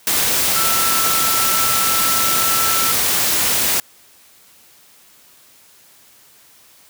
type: tone in noise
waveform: sine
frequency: 1331 Hz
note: E6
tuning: 16 cents sharp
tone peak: -21 dBFS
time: 0.56-2.92 s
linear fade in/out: 2 ms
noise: white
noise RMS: -17 dBFS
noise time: 0.07-3.8 s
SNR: -7 dB
effects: white hiss -49 dBFS RMS until 6.89 s + high-pass 60 Hz 12 dB/octave